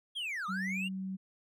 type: linear two-way sweep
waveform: triangle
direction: down then up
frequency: 3357 to 1174.7 to 2883 Hz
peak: -33 dBFS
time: 0.15-0.89 s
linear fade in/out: 20 ms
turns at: 0.47 s
type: tone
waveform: sine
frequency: 190 Hz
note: F#3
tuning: 46 cents sharp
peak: -35 dBFS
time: 0.48-1.17 s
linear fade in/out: 20 ms
effects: none